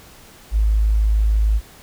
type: tone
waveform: sine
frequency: 53.3 Hz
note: G#1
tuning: 46 cents sharp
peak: -13 dBFS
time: 0.51-1.61 s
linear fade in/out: 50 ms
effects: pink hiss -45 dBFS RMS until 1.82 s